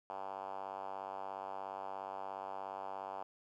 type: tone with band-pass filter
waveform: 5% pulse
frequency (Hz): 97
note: G2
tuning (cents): -18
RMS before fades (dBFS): -44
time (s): 0.1-3.23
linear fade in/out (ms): 0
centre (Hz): 820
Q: 2.9
effects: none